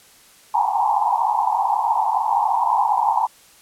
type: band-pass noise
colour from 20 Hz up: pink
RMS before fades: -19 dBFS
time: 0.54-3.27 s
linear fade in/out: 5 ms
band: 780 to 990 Hz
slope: 96 dB/octave
effects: white hiss -50 dBFS RMS until 3.61 s + low-pass 12000 Hz 12 dB/octave